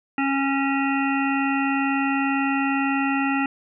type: harmonic tone with a mistuned harmonic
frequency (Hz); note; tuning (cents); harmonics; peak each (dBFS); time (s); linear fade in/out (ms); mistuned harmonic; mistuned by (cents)
274.2; C#4; -19; 1 / 3 / 5 / 7 / 9 / 10; -22 / -27 / -29 / -30 / -32 / -32; 0.18-3.46; 2; 9; +15
effects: none